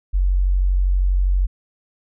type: tone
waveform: sine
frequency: 46.25 Hz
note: F#1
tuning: in tune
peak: -14 dBFS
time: 0.13-1.47 s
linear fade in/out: 20 ms
effects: none